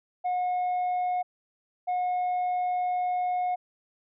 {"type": "tone pair in turn", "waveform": "sine", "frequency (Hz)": [724, 724], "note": ["F#5", "F#5"], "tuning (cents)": [-38, -38], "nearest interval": "unison", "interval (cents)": 0, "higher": "neither", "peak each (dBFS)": -22, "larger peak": "neither", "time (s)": [[0.24, 1.23], [1.87, 3.56]], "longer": "second", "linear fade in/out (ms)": 20, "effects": ["tanh soft clip ceiling -24 dBFS"]}